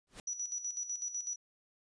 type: noise with exponential growth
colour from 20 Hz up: pink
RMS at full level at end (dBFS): -42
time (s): 0.07-0.2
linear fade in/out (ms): 2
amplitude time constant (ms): 27
type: tone with tremolo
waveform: sine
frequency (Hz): 5880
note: F#8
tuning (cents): -12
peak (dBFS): -34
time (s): 0.27-1.36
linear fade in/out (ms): 5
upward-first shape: square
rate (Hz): 8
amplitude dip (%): 65
effects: resampled to 22050 Hz